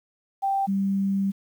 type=tone pair in turn; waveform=sine; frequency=784 / 196 Hz; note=G5 / G3; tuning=0 / 0 cents; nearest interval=2 octaves; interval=2400 cents; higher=first; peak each=-21 dBFS; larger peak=neither; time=0.42-0.67 / 0.67-1.32 s; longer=second; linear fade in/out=20 ms; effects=9-bit